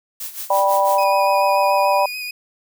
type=noise with tremolo; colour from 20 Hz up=blue; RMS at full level=-28 dBFS; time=0.2-1.04 s; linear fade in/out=5 ms; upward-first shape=sine; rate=6 Hz; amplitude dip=75%
type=chord; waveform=sine; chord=G major; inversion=second; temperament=just; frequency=588 / 784 / 980 Hz; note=D5 / G5 / B5; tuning=+2 / 0 / -14 cents; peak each=-18 / -19 / -17 dBFS; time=0.5-2.06 s; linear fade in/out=5 ms
type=tone with vibrato; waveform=30% pulse; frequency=2485 Hz; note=D#7; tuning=3 cents flat; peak=-23 dBFS; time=0.98-2.31 s; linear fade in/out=5 ms; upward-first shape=square; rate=6.9 Hz; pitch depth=18 cents each way
effects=none